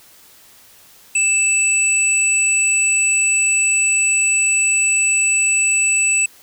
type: tone pair together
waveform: sine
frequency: 2637 / 7888 Hz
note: E7 / B8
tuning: 0 / -3 cents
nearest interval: octave + perfect fifth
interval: 1897 cents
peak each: -16 dBFS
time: 1.15-6.26 s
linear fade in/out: 5 ms
effects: white hiss -47 dBFS RMS until 6.42 s